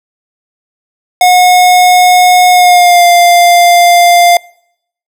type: tone with pitch glide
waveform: square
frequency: 725 to 698.3 Hz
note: F#5 to F5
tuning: -35 to 0 cents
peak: -3 dBFS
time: 1.21-4.37 s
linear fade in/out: 2 ms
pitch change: -65 cents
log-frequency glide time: 2.51-3.05 s
effects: noise-tail reverb RT60 0.7 s tail -25 dB re dry